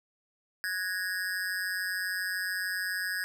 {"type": "tone with amplitude modulation", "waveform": "square", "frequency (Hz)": 1661.2, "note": "G#6", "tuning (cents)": 0, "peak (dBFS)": -27, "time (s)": [0.64, 3.24], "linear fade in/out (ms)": 0, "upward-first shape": "sine", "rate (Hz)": 187, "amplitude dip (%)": 95, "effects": []}